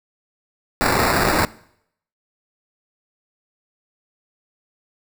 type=noise with sample-and-hold; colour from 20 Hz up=violet; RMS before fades=-18 dBFS; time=0.81-1.45 s; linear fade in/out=0 ms; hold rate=3150 Hz; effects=noise-tail reverb RT60 0.7 s tail -21 dB re dry